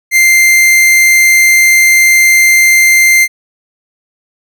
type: tone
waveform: 45% pulse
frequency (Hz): 2093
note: C7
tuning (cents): 0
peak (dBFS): -4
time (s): 0.11-3.28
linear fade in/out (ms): 50
effects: none